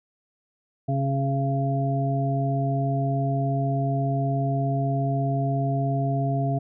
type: harmonic tone with a mistuned harmonic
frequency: 136.7 Hz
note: C#3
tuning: 24 cents flat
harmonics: 1 / 2 / 3 / 5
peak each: -23 / -30 / -35 / -28 dBFS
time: 0.88-6.59 s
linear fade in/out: 10 ms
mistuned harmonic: 3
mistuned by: +17 cents
effects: none